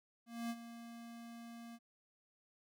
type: tone with ADSR envelope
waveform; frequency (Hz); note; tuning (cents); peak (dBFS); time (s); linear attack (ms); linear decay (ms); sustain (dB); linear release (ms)
square; 233.1; A#3; 0; -38; 0.26-1.79; 240; 49; -12; 46
effects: none